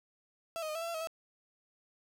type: tone with pitch steps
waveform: 35% pulse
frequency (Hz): 666 / 625 / 613 / 659 / 671 / 678 / 638 / 654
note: E5 / D#5 / D#5 / E5 / E5 / E5 / D#5 / E5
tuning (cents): +18 / +8 / -26 / -1 / +31 / +49 / +43 / -14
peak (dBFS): -34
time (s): 0.56-1.072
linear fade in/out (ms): 0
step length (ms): 64
effects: none